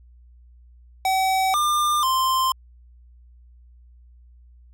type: tone with pitch steps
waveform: square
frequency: 761 / 1199 / 1045 Hz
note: F#5 / D6 / C6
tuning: +48 / +36 / -2 cents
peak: -19 dBFS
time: 1.05-2.52 s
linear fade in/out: 2 ms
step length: 490 ms
effects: added 60 Hz sine -47 dBFS peak until 4.73 s